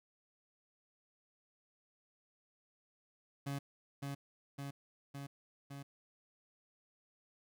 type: tone with echo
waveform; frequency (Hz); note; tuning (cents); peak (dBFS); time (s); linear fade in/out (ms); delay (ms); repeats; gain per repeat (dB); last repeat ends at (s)
30% pulse; 140; C#3; +18; -35; 3.46-3.59; 10; 560; 4; -2; 5.83
effects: none